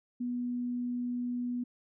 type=tone; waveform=sine; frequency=244.6 Hz; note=B3; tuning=16 cents flat; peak=-31 dBFS; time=0.2-1.64 s; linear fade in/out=10 ms; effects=none

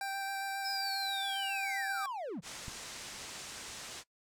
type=tone with vibrato; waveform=25% pulse; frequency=784 Hz; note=G5; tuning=in tune; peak=-32 dBFS; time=0.01-2.06 s; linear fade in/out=2 ms; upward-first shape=square; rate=7.4 Hz; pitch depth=8 cents each way
type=linear sweep; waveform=triangle; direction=down; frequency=5220 to 128.3 Hz; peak=-35 dBFS; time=0.64-2.41 s; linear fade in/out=20 ms
type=low-pass noise; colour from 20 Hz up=white; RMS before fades=-46 dBFS; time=2.42-4.04 s; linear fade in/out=50 ms; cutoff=8100 Hz; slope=24 dB/octave
type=click; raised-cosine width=5 ms; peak=-31 dBFS; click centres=2.682 s
effects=noise-tail reverb RT60 0.1 s tail -20 dB re dry

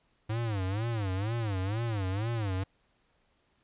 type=tone with vibrato; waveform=square; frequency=104.7 Hz; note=G#2; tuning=15 cents sharp; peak=-30 dBFS; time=0.29-2.64 s; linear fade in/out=10 ms; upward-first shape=sine; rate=2.1 Hz; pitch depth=210 cents each way; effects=pink hiss -71 dBFS RMS until 3.63 s + resampled to 8000 Hz

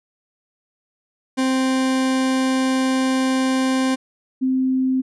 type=tone pair in turn; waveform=40% pulse / sine; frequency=261.6 / 260.3 Hz; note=C4 / C4; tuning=0 / -9 cents; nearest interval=unison; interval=9 cents; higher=first; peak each=-16 dBFS; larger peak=neither; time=1.37-3.96 / 4.41-5.02 s; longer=first; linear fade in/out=20 ms; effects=resampled to 24000 Hz

